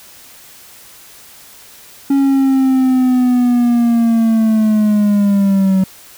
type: linear sweep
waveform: triangle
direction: down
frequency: 277.3 to 188.3 Hz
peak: -7 dBFS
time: 2.1-5.84 s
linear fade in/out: 5 ms
effects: white hiss -40 dBFS RMS until 6.17 s